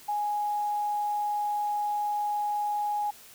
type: tone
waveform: sine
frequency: 830.6 Hz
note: G#5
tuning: in tune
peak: -26 dBFS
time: 0.08-3.11 s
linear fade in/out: 10 ms
effects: white hiss -51 dBFS RMS until 3.34 s